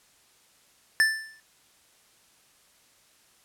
square tone with exponential decay, 1764 Hz, A6, 4 cents sharp, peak -16 dBFS, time 1-1.4 s, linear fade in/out 0 ms, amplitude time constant 86 ms, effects white hiss -61 dBFS RMS until 3.44 s + low-pass 11000 Hz 12 dB/octave

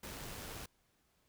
pink noise with amplitude modulation, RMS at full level -45 dBFS, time 0.03-0.66 s, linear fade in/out 5 ms, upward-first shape sine, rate 103 Hz, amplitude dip 30%, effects pink hiss -75 dBFS RMS until 1.28 s

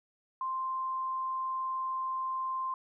sine tone, 1046.5 Hz, C6, in tune, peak -31 dBFS, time 0.41-2.74 s, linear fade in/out 2 ms, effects none

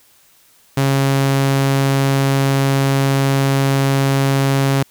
sawtooth tone, 136.8 Hz, C#3, 23 cents flat, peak -9 dBFS, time 0.77-4.83 s, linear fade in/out 5 ms, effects white hiss -52 dBFS RMS until 4.9 s

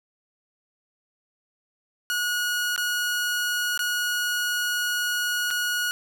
sawtooth tone with dropouts, 1452 Hz, F#6, 33 cents flat, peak -20 dBFS, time 2.1-5.91 s, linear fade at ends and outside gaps 0 ms, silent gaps 2.762-2.778 / 3.776-3.792 / 5.505-5.51 s, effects none

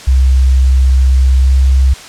sine tone with pitch glide, 65.41 to 66.17 Hz, C2 to C2, 0 to +20 cents, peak -5 dBFS, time 0.07-1.94 s, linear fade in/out 10 ms, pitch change +20 cents, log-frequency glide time 1.4-1.49 s, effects white hiss -31 dBFS RMS until 2.08 s + low-pass 7000 Hz 12 dB/octave

